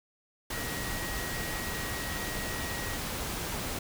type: tone in noise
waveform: sine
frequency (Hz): 1901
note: A#6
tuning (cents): +33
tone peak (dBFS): -40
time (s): 0.52-2.96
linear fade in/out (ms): 5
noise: pink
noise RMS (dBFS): -35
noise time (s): 0.5-3.79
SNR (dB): -8
effects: none